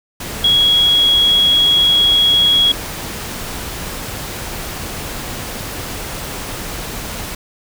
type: tone in noise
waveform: sine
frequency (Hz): 3322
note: G#7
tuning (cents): 0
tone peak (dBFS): -9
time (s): 0.44-2.72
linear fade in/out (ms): 5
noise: pink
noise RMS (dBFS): -26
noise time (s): 0.2-7.35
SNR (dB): +14
effects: none